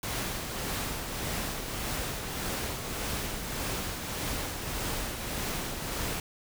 pink noise with tremolo, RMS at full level -32 dBFS, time 0.03-6.2 s, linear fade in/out 2 ms, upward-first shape triangle, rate 1.7 Hz, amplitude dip 45%, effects none

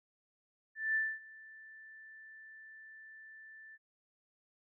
sine tone with ADSR envelope, 1765 Hz, A6, 5 cents sharp, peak -28 dBFS, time 0.75-3.78 s, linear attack 200 ms, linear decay 240 ms, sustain -23 dB, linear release 37 ms, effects none

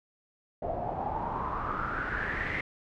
pink noise with low-pass filter sweep, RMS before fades -33 dBFS, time 0.62-2.61 s, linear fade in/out 5 ms, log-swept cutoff 640 to 2100 Hz, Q 7.5, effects none

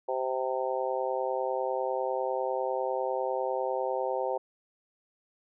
harmonic tone, 130 Hz, C3, 11 cents flat, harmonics 3 / 4 / 5 / 6 / 7, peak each -35 / -31 / -36 / -35 / -36 dBFS, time 0.08-4.38 s, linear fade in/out 10 ms, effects none

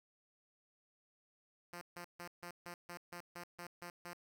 5% pulse tone bursts, 174.61 Hz, F3, in tune, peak -35 dBFS, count 11, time 1.73-4.132 s, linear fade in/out 2 ms, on 82 ms, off 150 ms, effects none

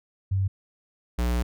sine / square tone pair in turn, 96.4 / 59.99 Hz, G2 / B1, -28 / -50 cents, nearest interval minor sixth, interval 822 cents, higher first, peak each -21 / -23 dBFS, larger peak first, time 0.31-0.48 / 1.18-1.43 s, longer second, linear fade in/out 10 ms, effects none

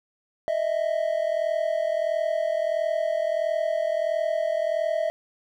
triangle tone pair together, 617.8 / 659.3 Hz, D#5 / E5, -12 / 0 cents, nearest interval minor second, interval 112 cents, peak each -24 / -23 dBFS, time 0.48-5.1 s, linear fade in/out 0 ms, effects none

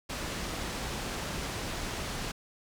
pink low-pass noise, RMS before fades -36 dBFS, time 0.09-2.32 s, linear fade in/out 10 ms, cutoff 8000 Hz, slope 12 dB/octave, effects none

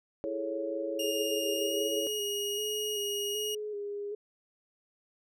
sine chord, A major seventh, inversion second, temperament equal, 329.6 / 415.3 / 440 / 554.4 Hz, E4 / G#4 / A4 / C#5, 0 / 0 / 0 / 0 cents, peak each -37 / -39 / -40 / -34 dBFS, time 0.24-2.07 s, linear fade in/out 0 ms
sawtooth tone with pitch glide, 2834 to 2880 Hz, F7 to F#7, +25 to -47 cents, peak -30 dBFS, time 0.99-3.55 s, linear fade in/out 5 ms, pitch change +28 cents, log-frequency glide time 1.53-1.8 s
sine tone with vibrato, 415.3 Hz, G#4, in tune, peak -34 dBFS, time 1.04-4.15 s, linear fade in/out 5 ms, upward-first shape square, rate 1.3 Hz, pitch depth 30 cents each way
effects none

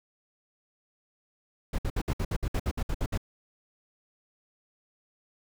brown noise bursts, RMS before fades -28 dBFS, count 13, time 1.73-3.177 s, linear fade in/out 5 ms, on 55 ms, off 61 ms, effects none

